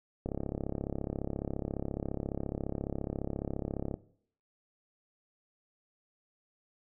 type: click train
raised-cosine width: 2 ms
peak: -21 dBFS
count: 128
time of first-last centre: 0.26-3.941 s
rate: 34.5 Hz
effects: noise-tail reverb RT60 0.6 s tail -18 dB re dry